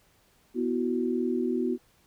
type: chord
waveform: sine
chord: B suspended fourth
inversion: none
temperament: equal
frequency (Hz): 246.9 / 329.6 / 370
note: B3 / E4 / F#4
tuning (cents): 0 / 0 / 0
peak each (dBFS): -28 / -32 / -29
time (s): 0.54-1.78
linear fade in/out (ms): 50
effects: pink hiss -64 dBFS RMS until 2.06 s